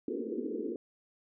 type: band-pass noise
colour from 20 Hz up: white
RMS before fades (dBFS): -36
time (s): 0.08-0.76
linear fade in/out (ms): 2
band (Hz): 220 to 470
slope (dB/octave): 96
effects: none